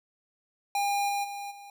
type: tone with level steps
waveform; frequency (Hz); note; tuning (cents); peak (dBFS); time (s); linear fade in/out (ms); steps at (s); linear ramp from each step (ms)
square; 807; G#5; -50; -26 / -28 / -36 / -45; 0.75-1.7; 2; 1.08 / 1.23 / 1.5; 20
effects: none